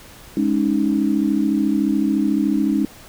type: chord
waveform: sine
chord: Ab suspended fourth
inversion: none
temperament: equal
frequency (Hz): 207.7 / 277.2 / 311.1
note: Ab3 / Db4 / Eb4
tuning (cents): 0 / 0 / 0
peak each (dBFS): -20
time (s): 0.37-2.85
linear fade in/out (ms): 2
effects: pink hiss -43 dBFS RMS until 3.08 s